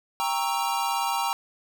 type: chord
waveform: square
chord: G diminished seventh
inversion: none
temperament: equal with one note detuned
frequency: 794.5 / 932.3 / 1108.7 / 1318.5 Hz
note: G5 / Bb5 / Db6 / Fb6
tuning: +23 / 0 / 0 / 0 cents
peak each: -30 / -28 / -34 / -34 dBFS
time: 0.2-1.33 s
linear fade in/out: 0 ms
effects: none